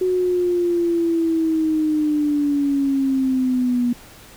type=linear sweep; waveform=sine; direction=down; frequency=370 to 240.6 Hz; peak=-16 dBFS; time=0.01-3.93 s; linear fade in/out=5 ms; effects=pink hiss -44 dBFS RMS until 4.36 s